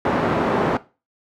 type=band-pass noise; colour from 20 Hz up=pink; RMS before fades=-20 dBFS; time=0.05-0.77 s; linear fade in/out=2 ms; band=190 to 1200 Hz; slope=12 dB/octave; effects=noise-tail reverb RT60 0.3 s tail -17 dB re dry